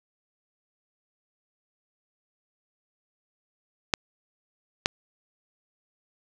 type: clicks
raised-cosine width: 0.2 ms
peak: -3 dBFS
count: 2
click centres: 3.938 / 4.859 s
effects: none